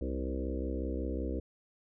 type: harmonic tone with a mistuned harmonic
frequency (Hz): 65.4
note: C2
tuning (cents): 0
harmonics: 1 / 3 / 4 / 5 / 6 / 7 / 8 / 9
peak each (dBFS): -35 / -44 / -40 / -40 / -44 / -43 / -44 / -51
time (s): 0.01-1.4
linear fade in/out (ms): 5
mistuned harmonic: 7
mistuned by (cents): +32
effects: none